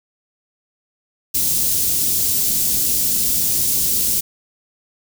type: band-stop noise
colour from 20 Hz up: white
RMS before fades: -18 dBFS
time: 1.34-4.21 s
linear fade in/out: 10 ms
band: 270 to 5700 Hz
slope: 12 dB/octave
effects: none